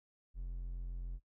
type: tone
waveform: triangle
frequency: 43.63 Hz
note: F1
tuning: 1 cent flat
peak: -37 dBFS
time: 0.34-1.2 s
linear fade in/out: 50 ms
effects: noise-tail reverb RT60 0.1 s tail -21 dB re dry